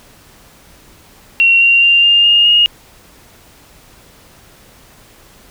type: tone with pitch steps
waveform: sine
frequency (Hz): 2737 / 2761 / 2785 / 2809 / 2834 / 2858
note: F7 / F7 / F7 / F7 / F7 / F7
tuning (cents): -36 / -20 / -5 / +9 / +25 / +39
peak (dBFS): -6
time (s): 1.4-2.66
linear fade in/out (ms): 0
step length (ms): 210
effects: pink hiss -44 dBFS RMS until 5.5 s